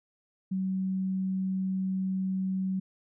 sine tone, 189.1 Hz, F#3, 38 cents sharp, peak -27 dBFS, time 0.51-2.8 s, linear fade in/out 10 ms, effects none

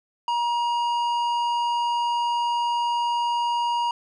sine tone with tanh clipping, 950 Hz, A#5, 33 cents sharp, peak -23 dBFS, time 0.28-3.91 s, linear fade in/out 2 ms, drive 11 dB, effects none

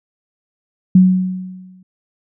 sine tone with exponential decay, 185 Hz, F#3, in tune, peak -3 dBFS, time 0.95-1.83 s, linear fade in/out 5 ms, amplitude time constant 190 ms, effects none

